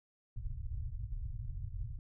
pink low-pass noise, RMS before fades -40 dBFS, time 0.36-1.99 s, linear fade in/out 2 ms, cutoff 130 Hz, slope 96 dB/octave, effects none

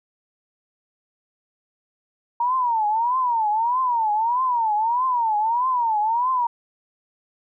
sine tone with vibrato, 932.3 Hz, A#5, in tune, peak -18 dBFS, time 2.4-6.47 s, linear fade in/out 5 ms, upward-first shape triangle, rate 1.6 Hz, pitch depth 210 cents each way, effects none

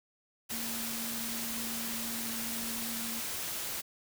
sine tone in noise, 230 Hz, A#3, 23 cents flat, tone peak -41 dBFS, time 0.51-3.21 s, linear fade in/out 20 ms, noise white, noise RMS -37 dBFS, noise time 0.49-3.82 s, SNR -7 dB, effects none

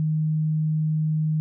sine tone, 155.56 Hz, D#3, in tune, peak -20 dBFS, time 0-1.4 s, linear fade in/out 0 ms, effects none

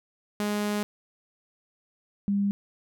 sawtooth / sine tone pair in turn, 207.7 / 200.7 Hz, G#3 / G3, 0 / +41 cents, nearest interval minor second, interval 59 cents, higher first, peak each -22 dBFS, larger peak neither, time 0.4-0.83 / 2.28-2.51 s, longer first, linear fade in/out 0 ms, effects none

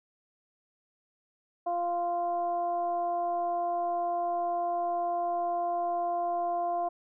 sine tone with frequency modulation, 695 Hz, F5, 9 cents flat, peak -27 dBFS, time 1.66-6.89 s, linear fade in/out 10 ms, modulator 348 Hz, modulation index 0.54, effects none

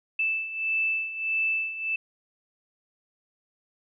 sine beating tone pair, 2637 / 2638.6 Hz, E7 / E7, 0 / +1 cents, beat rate 1.6 Hz, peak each -31 / -26 dBFS, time 0.19-1.96 s, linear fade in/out 5 ms, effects none

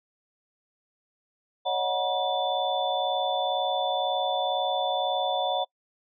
sine tone cluster, 555 / 617 / 737 / 960 / 3509 Hz, C#5 / D#5 / F#5 / B5 / A7, +2 / -15 / -7 / -49 / -5 cents, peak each -31 / -33 / -27 / -32 / -32 dBFS, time 1.65-5.65 s, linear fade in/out 20 ms, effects noise-tail reverb RT60 0.1 s tail -26 dB re dry

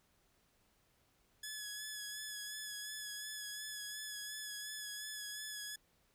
10% pulse tone with vibrato, 1698 Hz, G#6, 38 cents sharp, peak -34 dBFS, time 1.43-5.76 s, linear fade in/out 5 ms, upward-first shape sine, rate 2.8 Hz, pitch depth 27 cents each way, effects pink hiss -74 dBFS RMS until 6.14 s

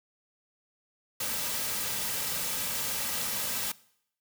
white noise with comb filter, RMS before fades -32 dBFS, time 1.2-3.72 s, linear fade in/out 5 ms, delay 2.8 ms, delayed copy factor -0.5, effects noise-tail reverb RT60 0.7 s tail -21 dB re dry

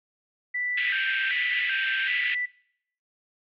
sine tone with vibrato, 1760 Hz, A6, in tune, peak -26 dBFS, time 0.54-2.46 s, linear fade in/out 10 ms, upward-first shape square, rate 1.3 Hz, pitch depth 200 cents each way
white band-pass noise, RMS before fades -30 dBFS, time 0.77-2.35 s, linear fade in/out 5 ms, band 1700 to 3000 Hz, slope 48 dB/octave
effects noise-tail reverb RT60 0.7 s tail -22 dB re dry

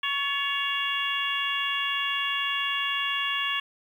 harmonic tone with a mistuned harmonic, 558 Hz, C#5, 11 cents sharp, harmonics 2 / 3 / 4 / 5 / 6, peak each -32 / -32 / -35 / -29 / -32 dBFS, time 0.03-3.6 s, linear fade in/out 5 ms, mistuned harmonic 3, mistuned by +45 cents, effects 9-bit

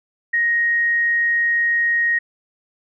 sine tone, 1874 Hz, A#6, 9 cents sharp, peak -15 dBFS, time 0.33-2.19 s, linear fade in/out 10 ms, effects none

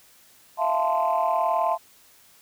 sine chord, F major seventh, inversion third, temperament equal with one note detuned, 659.3 / 698.5 / 880 / 1038.7 Hz, E5 / F5 / A5 / C6, 0 / 0 / 0 / -13 cents, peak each -25 dBFS, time 0.57-1.78 s, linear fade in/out 50 ms, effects tanh soft clip ceiling -13 dBFS + white hiss -55 dBFS RMS until 2.41 s

